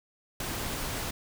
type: noise with ADSR envelope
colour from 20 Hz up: pink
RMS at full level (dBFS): -30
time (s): 0.4-1.11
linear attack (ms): 5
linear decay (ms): 3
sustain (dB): -4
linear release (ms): 6
effects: none